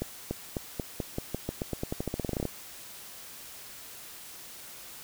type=accelerating click train; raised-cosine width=2 ms; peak=-17 dBFS; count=23; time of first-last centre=0.02-2.453 s; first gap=290 ms; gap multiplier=0.89; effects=white hiss -46 dBFS RMS until 5.03 s